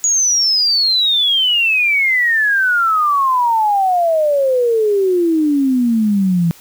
sine exponential sweep, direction down, 6830 to 164.3 Hz, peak -11 dBFS, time 0.04-6.51 s, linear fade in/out 0 ms, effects white hiss -43 dBFS RMS until 6.6 s

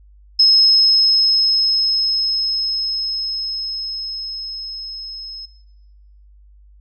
sine tone with level ramp, 5170 Hz, E8, 34 cents flat, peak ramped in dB -7 to -29 dBFS, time 0.39-5.46 s, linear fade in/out 10 ms, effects noise-tail reverb RT60 1.0 s tail -21 dB re dry + added 50 Hz sine -44 dBFS peak until 6.8 s

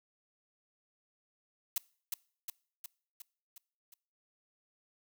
blue noise with echo, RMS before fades -32 dBFS, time 1.76-1.78 s, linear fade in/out 2 ms, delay 360 ms, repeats 6, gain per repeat -4 dB, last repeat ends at 3.94 s, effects noise-tail reverb RT60 0.5 s tail -24 dB re dry

